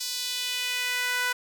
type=tone with high-pass filter sweep; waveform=sawtooth; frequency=495.9 Hz; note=B4; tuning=7 cents sharp; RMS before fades=-29 dBFS; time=0-1.33 s; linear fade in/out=10 ms; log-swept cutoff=4800 to 1400 Hz; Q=1.9; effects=none